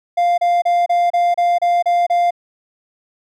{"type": "tone bursts", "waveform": "triangle", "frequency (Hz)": 698.5, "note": "F5", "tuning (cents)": 0, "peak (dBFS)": -10, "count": 9, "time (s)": [0.17, 2.308], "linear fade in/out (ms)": 10, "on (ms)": 210, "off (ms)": 31, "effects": []}